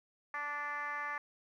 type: tone with frequency modulation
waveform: sine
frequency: 1461 Hz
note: F#6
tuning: 22 cents flat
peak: -35 dBFS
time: 0.34-1.18 s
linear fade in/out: 2 ms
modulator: 294 Hz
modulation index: 2
effects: tanh soft clip ceiling -31 dBFS + 12-bit